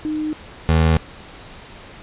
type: tone pair in turn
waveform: sine / 25% pulse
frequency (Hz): 307.5 / 80.28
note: D#4 / E2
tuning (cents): -20 / -45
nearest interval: octave + major seventh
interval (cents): 2325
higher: first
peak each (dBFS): -20 / -9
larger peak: second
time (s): 0.05-0.33 / 0.69-0.97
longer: neither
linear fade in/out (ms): 0
effects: pink hiss -40 dBFS RMS until 2.02 s + resampled to 8000 Hz